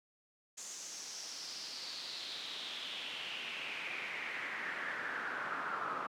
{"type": "noise with band-pass filter sweep", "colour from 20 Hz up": "brown", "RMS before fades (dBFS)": -42, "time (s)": [0.57, 6.07], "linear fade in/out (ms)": 10, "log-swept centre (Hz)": [6900, 1200], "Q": 4.5, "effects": ["high-pass 200 Hz 12 dB/octave"]}